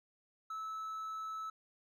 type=tone with hard clipping; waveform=triangle; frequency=1305 Hz; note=E6; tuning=18 cents flat; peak=-40 dBFS; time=0.5-1.5 s; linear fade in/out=5 ms; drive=5 dB; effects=none